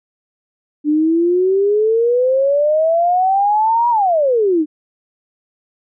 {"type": "exponential two-way sweep", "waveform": "sine", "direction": "up then down", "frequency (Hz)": [293.7, 968, 293.7], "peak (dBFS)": -11, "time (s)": [0.84, 4.66], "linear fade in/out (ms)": 50, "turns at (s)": 3.9, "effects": []}